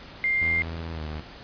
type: tone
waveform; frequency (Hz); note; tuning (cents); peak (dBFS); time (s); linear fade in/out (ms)
sine; 2100; C7; +6; -21; 0.24-0.62; 0
type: tone with pitch glide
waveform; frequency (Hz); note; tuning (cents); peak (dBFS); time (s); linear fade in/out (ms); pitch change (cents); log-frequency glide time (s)
sawtooth; 82.41 to 76.89; E2 to D#2; 0 to -20; -28; 0.41-1.21; 10; -120; 0.93-1.03
effects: pink hiss -44 dBFS RMS until 1.43 s + resampled to 11025 Hz